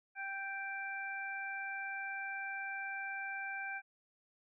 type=harmonic tone; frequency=784 Hz; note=G5; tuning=in tune; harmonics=1 / 2 / 3; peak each=-45 / -41 / -44 dBFS; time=0.15-3.82 s; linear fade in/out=50 ms; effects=none